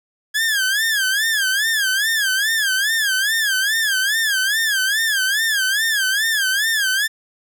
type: tone with vibrato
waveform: sawtooth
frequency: 1661.2 Hz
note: G#6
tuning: in tune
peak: -13 dBFS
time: 0.34-7.08 s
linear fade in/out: 20 ms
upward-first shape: sine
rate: 2.4 Hz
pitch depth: 160 cents each way
effects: none